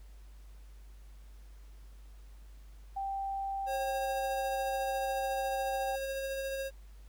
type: tone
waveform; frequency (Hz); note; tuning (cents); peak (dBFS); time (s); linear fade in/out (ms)
sine; 784; G5; 0; -33; 2.96-5.96; 10
type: tone with tremolo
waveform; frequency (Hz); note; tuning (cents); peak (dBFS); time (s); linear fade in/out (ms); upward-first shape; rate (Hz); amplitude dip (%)
square; 541; C#5; -42; -34; 3.66-6.71; 50; sine; 14; 25
effects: added 50 Hz sine -49 dBFS peak until 7.08 s + pink hiss -66 dBFS RMS until 7.08 s